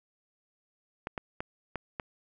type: clicks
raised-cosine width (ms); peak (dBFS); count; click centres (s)
0.5; -19; 5; 1.071 / 1.178 / 1.405 / 1.757 / 1.998
effects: none